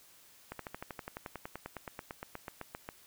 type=slowing click train; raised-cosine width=0.5 ms; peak=-25 dBFS; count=24; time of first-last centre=0.52-2.889 s; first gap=73 ms; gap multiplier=1.03; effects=white hiss -60 dBFS RMS until 3.06 s